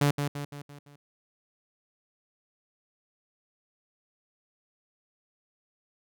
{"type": "tone with echo", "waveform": "sawtooth", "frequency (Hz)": 144, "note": "D3", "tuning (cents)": -34, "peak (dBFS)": -17, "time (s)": [0.01, 0.11], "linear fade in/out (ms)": 5, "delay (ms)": 170, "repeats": 5, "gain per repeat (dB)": -6, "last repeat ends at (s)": 0.96, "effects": []}